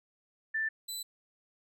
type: tone pair in turn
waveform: sine / 20% pulse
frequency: 1770 / 3994 Hz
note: A6 / B7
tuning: +10 / +19 cents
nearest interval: octave + major second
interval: 1409 cents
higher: second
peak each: -29 / -31 dBFS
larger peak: first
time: 0.54-0.69 / 0.88-1.03 s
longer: neither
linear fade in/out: 10 ms
effects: none